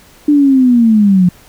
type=linear sweep; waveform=sine; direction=down; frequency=298.7 to 174.61 Hz; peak=-5 dBFS; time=0.28-1.29 s; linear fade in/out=5 ms; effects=pink hiss -43 dBFS RMS until 1.48 s